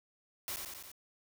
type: noise with echo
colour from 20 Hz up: white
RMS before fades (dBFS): -39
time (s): 0.48-0.56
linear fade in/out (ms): 0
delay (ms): 89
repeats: 4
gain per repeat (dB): -3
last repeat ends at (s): 0.916
effects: none